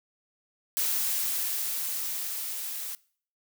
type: noise with level ramp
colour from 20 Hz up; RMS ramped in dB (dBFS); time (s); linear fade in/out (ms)
blue; -27 to -36; 0.77-2.95; 0
effects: noise-tail reverb RT60 0.5 s tail -22 dB re dry